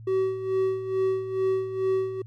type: tone with tremolo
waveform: triangle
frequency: 380 Hz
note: F#4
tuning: 46 cents sharp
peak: -18 dBFS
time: 0.07-2.22 s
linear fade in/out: 5 ms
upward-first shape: sine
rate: 2.3 Hz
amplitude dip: 70%
effects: added 112 Hz sine -40 dBFS peak until 2.26 s + MP3 64 kbps